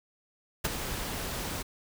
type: noise with ADSR envelope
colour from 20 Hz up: pink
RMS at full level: -26 dBFS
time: 0.64-1.63 s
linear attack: 12 ms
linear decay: 21 ms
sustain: -9 dB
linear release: 16 ms
effects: none